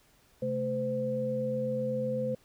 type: tone cluster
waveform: sine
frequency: 131.5 / 219.5 / 513 Hz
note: C3 / A3 / C5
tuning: +9 / -4 / -34 cents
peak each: -37 / -35 / -30 dBFS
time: 0.42-2.35 s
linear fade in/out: 5 ms
effects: pink hiss -64 dBFS RMS until 2.44 s